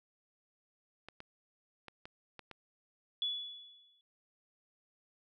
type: clicks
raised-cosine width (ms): 0.3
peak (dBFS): -31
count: 6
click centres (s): 1.086 / 1.204 / 1.883 / 2.055 / 2.393 / 2.513
type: tone with exponential decay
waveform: sine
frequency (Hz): 3418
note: G#7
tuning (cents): +49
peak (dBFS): -30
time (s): 3.22-4.01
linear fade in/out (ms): 1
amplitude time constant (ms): 170
effects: none